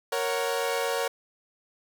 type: chord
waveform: sawtooth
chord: F# major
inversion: first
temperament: equal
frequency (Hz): 466.2 / 554.4 / 740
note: A#4 / C#5 / F#5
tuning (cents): 0 / 0 / 0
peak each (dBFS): -25 / -26 / -30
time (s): 0.12-1.08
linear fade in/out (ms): 5
effects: none